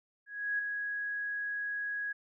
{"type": "tone with ADSR envelope", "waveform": "sine", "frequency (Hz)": 1661.2, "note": "G#6", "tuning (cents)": 0, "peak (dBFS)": -28, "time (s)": [0.26, 2.13], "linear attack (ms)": 330, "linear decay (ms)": 4, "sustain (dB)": -5, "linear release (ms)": 13, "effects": []}